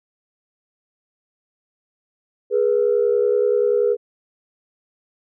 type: tone pair together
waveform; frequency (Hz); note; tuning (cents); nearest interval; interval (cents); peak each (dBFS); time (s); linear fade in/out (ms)
sine; 415.3 / 485.8; G#4 / B4; 0 / -29; minor third; 271; -17; 2.5-3.97; 50
effects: tanh soft clip ceiling -8 dBFS